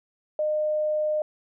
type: tone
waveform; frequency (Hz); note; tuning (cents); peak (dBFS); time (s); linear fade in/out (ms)
sine; 610; D#5; -34; -22; 0.39-1.22; 2
effects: none